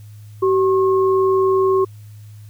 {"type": "tone pair together", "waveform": "sine", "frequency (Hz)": [381.8, 1080], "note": ["G4", "C#6"], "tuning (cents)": [-46, -45], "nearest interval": "octave + tritone", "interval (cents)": 1801, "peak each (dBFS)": [-13, -21], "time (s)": [0.42, 1.85], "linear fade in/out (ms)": 10, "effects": ["added 105 Hz sine -36 dBFS peak until 2.49 s", "white hiss -55 dBFS RMS until 2.49 s"]}